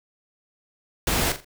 pink noise with echo, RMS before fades -23 dBFS, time 1.07-1.32 s, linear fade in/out 2 ms, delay 42 ms, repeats 3, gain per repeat -10 dB, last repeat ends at 1.446 s, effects none

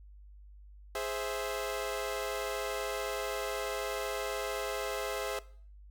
sawtooth chord, Ab augmented, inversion none, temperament equal, 415.3 / 523.3 / 659.3 Hz, Ab4 / C5 / E5, 0 / 0 / 0 cents, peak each -34 dBFS, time 0.95-5.39 s, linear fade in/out 2 ms, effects noise-tail reverb RT60 0.5 s tail -19 dB re dry + added 50 Hz sine -50 dBFS peak until 5.9 s

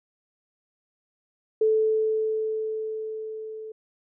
sine tone with level ramp, 437.1 Hz, A4, 11 cents flat, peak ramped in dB -17 to -35 dBFS, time 1.61-3.72 s, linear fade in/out 5 ms, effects none

